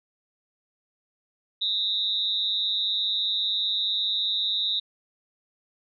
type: tone with amplitude modulation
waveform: sine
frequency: 3771 Hz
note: A#7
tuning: 19 cents sharp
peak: -19 dBFS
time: 1.61-4.8 s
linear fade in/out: 10 ms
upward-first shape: sine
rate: 205 Hz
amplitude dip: 95%
effects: none